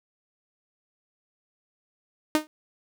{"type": "tone with exponential decay", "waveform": "sawtooth", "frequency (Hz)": 307.4, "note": "D#4", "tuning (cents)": -21, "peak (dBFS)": -12, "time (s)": [2.35, 2.47], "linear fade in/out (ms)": 0, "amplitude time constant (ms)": 26, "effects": []}